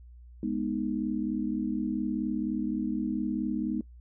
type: chord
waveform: sine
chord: G# minor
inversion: none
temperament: equal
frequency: 207.7 / 246.9 / 311.1 Hz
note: G#3 / B3 / D#4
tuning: 0 / 0 / 0 cents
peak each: -32 dBFS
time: 0.43-3.81 s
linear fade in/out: 2 ms
effects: noise-tail reverb RT60 0.1 s tail -21 dB re dry + added 60 Hz sine -47 dBFS peak until 4 s